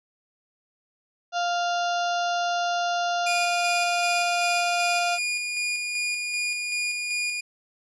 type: harmonic tone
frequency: 698.5 Hz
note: F5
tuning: in tune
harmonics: 1 / 2 / 4 / 5 / 6 / 7 / 8 / 9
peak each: -24 / -30 / -36 / -38 / -40 / -41 / -42 / -43 dBFS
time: 1.32-5.19 s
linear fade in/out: 50 ms
type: tone with tremolo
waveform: sawtooth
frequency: 2436 Hz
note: D#7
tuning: 37 cents flat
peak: -21 dBFS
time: 3.26-7.41 s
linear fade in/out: 10 ms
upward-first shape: square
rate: 2.6 Hz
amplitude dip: 30%
effects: resampled to 22050 Hz